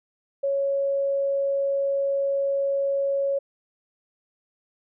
sine tone, 554 Hz, C#5, 1 cent flat, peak -21 dBFS, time 0.43-3.39 s, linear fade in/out 10 ms, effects none

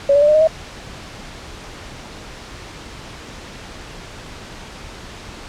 sine tone with pitch steps, 561 / 575.8 / 590.9 / 606.5 / 622.5 / 638.9 Hz, C#5 / D5 / D5 / D#5 / D#5 / D#5, +21 / -34 / +10 / -44 / +1 / +46 cents, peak -9 dBFS, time 0.09-0.474 s, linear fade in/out 5 ms, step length 64 ms, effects pink hiss -35 dBFS RMS until 5.48 s + low-pass 6000 Hz 12 dB/octave

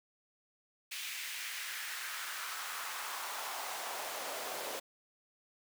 pink noise with high-pass filter sweep, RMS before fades -41 dBFS, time 0.91-4.8 s, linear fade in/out 10 ms, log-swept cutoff 2500 to 510 Hz, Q 1.9, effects none

